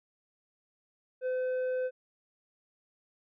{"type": "tone with tanh clipping", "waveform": "triangle", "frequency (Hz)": 510, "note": "C5", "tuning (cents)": -44, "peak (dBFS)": -30, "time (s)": [1.21, 1.91], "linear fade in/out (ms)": 50, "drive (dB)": 10, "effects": []}